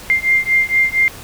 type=beating tone pair; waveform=sine; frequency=2100 / 2104.3 Hz; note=C7 / C7; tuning=+6 / +9 cents; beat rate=4.3 Hz; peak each=-15 dBFS; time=0.1-1.08 s; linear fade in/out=0 ms; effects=pink hiss -35 dBFS RMS until 1.23 s